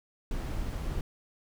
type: noise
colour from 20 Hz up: brown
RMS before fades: -33 dBFS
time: 0.31-1.01 s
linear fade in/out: 2 ms
effects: none